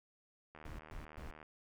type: click train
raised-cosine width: 0.5 ms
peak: -38 dBFS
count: 69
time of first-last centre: 0.55-1.429 s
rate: 77.4 Hz
type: noise bursts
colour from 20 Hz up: brown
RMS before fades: -47 dBFS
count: 3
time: 0.65-1.31 s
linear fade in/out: 5 ms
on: 140 ms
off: 120 ms
effects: none